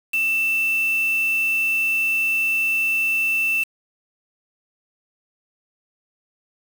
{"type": "tone with quantisation", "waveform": "sine", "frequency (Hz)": 2665, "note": "E7", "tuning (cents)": 18, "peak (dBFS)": -18, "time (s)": [0.13, 3.64], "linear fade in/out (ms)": 10, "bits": 5, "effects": []}